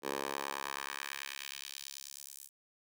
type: tone with high-pass filter sweep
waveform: 10% pulse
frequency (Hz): 69.3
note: C#2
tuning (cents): 0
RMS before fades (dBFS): -42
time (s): 0.02-2.5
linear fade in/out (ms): 50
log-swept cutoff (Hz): 450 to 9100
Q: 1.2
effects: none